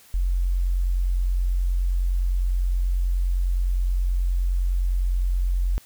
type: tone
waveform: sine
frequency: 44.81 Hz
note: F1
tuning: 45 cents sharp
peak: -19 dBFS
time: 0.14-5.78 s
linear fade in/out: 0 ms
effects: white hiss -52 dBFS RMS until 5.85 s